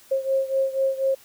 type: beating tone pair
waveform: sine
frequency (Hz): 535 / 539.1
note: C5 / C#5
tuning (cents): +38 / -48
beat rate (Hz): 4.1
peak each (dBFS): -22 / -25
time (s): 0.11-1.15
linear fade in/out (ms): 10
effects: white hiss -52 dBFS RMS until 1.24 s